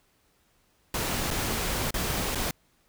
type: noise with dropouts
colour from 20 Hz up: pink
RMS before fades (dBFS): -29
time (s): 0.94-2.51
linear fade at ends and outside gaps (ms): 2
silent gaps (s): 1.305-1.31 / 1.907-1.941 / 2.349-2.355
effects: pink hiss -67 dBFS RMS until 2.88 s